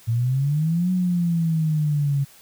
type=exponential two-way sweep; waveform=sine; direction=up then down; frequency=112.1 to 185 to 138 Hz; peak=-18 dBFS; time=0.07-2.25 s; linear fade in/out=20 ms; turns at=0.91 s; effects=white hiss -50 dBFS RMS until 2.41 s